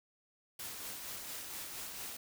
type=noise with tremolo; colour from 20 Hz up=white; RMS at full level=-43 dBFS; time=0.59-2.17 s; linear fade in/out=5 ms; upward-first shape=sine; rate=4.3 Hz; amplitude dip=30%; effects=none